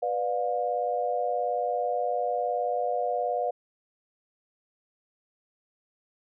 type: chord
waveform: sine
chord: B diminished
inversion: none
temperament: just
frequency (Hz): 493.9 / 592.7 / 711.2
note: B4 / D5 / F5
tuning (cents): 0 / +16 / +31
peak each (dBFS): -30 / -31 / -28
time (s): 0.02-3.51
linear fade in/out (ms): 10
effects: none